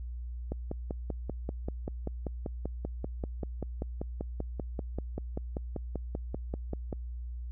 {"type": "click train", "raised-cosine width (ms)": 2, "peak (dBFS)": -21, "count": 34, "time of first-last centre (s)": [0.52, 6.928], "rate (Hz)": 5.15, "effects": ["added 60 Hz sine -36 dBFS peak until 7.51 s"]}